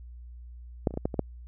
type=clicks; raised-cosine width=2 ms; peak=-10 / -27 / -23 / -17 / -13 / -20 / -11 dBFS; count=7; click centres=0.872 / 0.908 / 0.94 / 0.974 / 1.055 / 1.142 / 1.193 s; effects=added 60 Hz sine -42 dBFS peak until 1.47 s